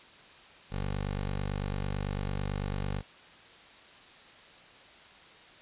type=tone; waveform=15% pulse; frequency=49 Hz; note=G1; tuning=in tune; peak=-25 dBFS; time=0.7-3.03 s; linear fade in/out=50 ms; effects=white hiss -53 dBFS RMS until 5.61 s + resampled to 8000 Hz